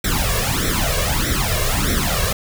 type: noise with flanger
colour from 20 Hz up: pink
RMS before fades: -19 dBFS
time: 0.04-2.33 s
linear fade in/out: 5 ms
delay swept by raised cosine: 0.52 to 1.82 ms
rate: 1.6 Hz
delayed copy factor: +0.9
effects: none